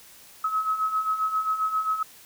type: beating tone pair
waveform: sine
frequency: 1278 / 1285.5 Hz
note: D#6 / E6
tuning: +46 / -44 cents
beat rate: 7.5 Hz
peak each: -30 / -24 dBFS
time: 0.44-2.03 s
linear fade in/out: 5 ms
effects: white hiss -50 dBFS RMS until 2.25 s